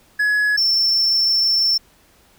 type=tone pair in turn; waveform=triangle; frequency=1688 / 5387 Hz; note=G#6 / E8; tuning=+28 / +37 cents; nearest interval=octave + minor sixth; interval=2009 cents; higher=second; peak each=-13 dBFS; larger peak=neither; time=0.19-0.57 / 0.57-1.78 s; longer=second; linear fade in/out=10 ms; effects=pink hiss -54 dBFS RMS until 2.38 s